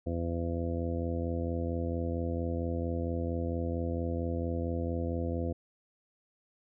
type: harmonic tone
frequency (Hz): 84.4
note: E2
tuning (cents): +41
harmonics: 1 / 2 / 3 / 4 / 5 / 6 / 7 / 8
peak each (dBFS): -33 / -40 / -37 / -39 / -47 / -38 / -50 / -44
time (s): 0.06-5.53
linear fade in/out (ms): 10
effects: none